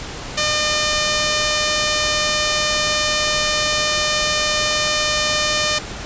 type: tone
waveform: 5% pulse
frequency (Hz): 605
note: D#5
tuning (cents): -49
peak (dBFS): -5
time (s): 0.37-5.79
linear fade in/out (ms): 10
effects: pink hiss -30 dBFS RMS until 6.05 s + resampled to 16000 Hz